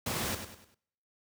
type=noise with echo; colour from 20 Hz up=pink; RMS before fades=-33 dBFS; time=0.06-0.35 s; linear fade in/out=5 ms; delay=99 ms; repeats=4; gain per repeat=-8 dB; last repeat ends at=0.746 s; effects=noise-tail reverb RT60 0.8 s tail -26 dB re dry + high-pass 80 Hz 12 dB/octave